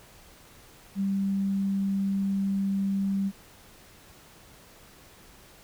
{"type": "tone", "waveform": "sine", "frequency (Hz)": 196, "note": "G3", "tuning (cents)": 0, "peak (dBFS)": -24, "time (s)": [0.95, 3.32], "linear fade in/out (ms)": 50, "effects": ["pink hiss -53 dBFS RMS until 5.63 s"]}